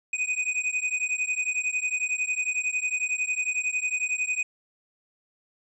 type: beating tone pair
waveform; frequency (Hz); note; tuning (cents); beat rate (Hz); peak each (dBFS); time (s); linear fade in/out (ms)
square; 2489 / 2500; D#7 / D#7; 0 / +8; 11; -29; 0.13-4.43; 5
effects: resampled to 24000 Hz